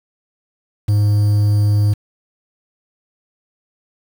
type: tone with quantisation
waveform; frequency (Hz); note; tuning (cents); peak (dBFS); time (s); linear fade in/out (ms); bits
triangle; 103.83; G#2; 0; -9; 0.88-1.94; 10; 6
effects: none